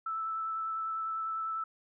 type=tone with vibrato; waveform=sine; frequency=1317 Hz; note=E6; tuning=2 cents flat; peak=-32 dBFS; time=0.06-1.64 s; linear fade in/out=5 ms; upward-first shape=sine; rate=10 Hz; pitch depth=12 cents each way; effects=none